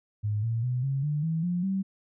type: tone with pitch steps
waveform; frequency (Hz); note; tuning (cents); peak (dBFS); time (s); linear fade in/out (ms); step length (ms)
sine; 105.1 / 114.61 / 124.99 / 136.3 / 148.63 / 162.09 / 176.76 / 192.75; G#2 / A#2 / B2 / C#3 / D3 / E3 / F3 / G3; +21 / -29 / +21 / -29 / +21 / -29 / +21 / -29; -25; 0.23-1.83; 20; 200
effects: none